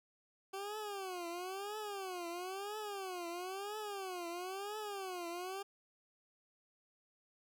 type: tone with vibrato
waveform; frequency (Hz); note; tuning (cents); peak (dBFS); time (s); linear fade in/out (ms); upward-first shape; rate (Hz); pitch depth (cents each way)
20% pulse; 382.2; G4; -44; -36; 0.53-5.63; 10; triangle; 1; 220
effects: none